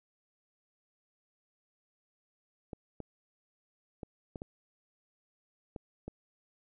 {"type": "clicks", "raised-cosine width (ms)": 2, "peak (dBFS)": -27, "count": 7, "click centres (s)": [2.732, 3.003, 4.032, 4.358, 4.419, 5.762, 6.08], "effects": []}